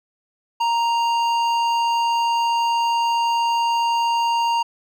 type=tone with hard clipping; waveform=sine; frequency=932.3 Hz; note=A#5; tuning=in tune; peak=-19 dBFS; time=0.6-4.63 s; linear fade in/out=10 ms; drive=11 dB; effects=none